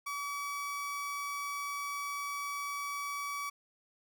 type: tone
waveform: 30% pulse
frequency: 1142 Hz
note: D6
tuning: 49 cents flat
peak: -33 dBFS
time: 0.06-3.5 s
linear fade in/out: 10 ms
effects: none